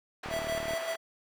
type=band-pass noise; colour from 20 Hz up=white; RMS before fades=-41 dBFS; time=0.23-0.96 s; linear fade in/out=5 ms; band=450 to 1900 Hz; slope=12 dB/octave
type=click train; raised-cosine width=2 ms; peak=-27 dBFS; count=19; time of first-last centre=0.26-0.735 s; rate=37.9 Hz
type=tone with tremolo; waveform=square; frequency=659.3 Hz; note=E5; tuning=in tune; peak=-31 dBFS; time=0.29-0.97 s; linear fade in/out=50 ms; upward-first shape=square; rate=5.1 Hz; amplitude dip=45%
effects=none